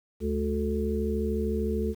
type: harmonic tone with a mistuned harmonic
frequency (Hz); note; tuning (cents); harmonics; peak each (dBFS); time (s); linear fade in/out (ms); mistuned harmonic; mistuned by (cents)
73.42; D2; 0; 1 / 3 / 5 / 6; -30 / -30 / -33 / -31; 0.2-1.95; 50; 3; -50
effects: 9-bit